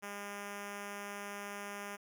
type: tone with notch filter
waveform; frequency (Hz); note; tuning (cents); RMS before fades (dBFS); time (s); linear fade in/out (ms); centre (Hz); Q
5% pulse; 202.8; G#3; -41; -44; 0.02-1.97; 20; 4300; 1.9
effects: none